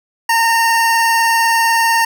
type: tone with vibrato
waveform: 25% pulse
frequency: 916 Hz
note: A#5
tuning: 31 cents flat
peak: -7 dBFS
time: 0.29-2.05 s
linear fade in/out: 5 ms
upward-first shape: sine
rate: 20 Hz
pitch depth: 24 cents each way
effects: none